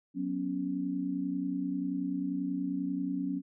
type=chord; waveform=sine; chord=F# suspended fourth; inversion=none; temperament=equal; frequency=185 / 246.9 / 277.2 Hz; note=F#3 / B3 / C#4; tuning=0 / 0 / 0 cents; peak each=-36 / -38 / -32 dBFS; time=0.14-3.42 s; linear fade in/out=50 ms; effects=none